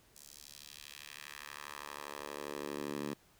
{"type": "tone with high-pass filter sweep", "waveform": "10% pulse", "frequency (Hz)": 72.5, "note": "D2", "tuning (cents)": -22, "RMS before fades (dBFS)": -45, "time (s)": [0.15, 3.14], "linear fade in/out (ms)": 10, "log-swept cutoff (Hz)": [6900, 210], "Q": 1.2, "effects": ["pink hiss -66 dBFS RMS until 3.39 s"]}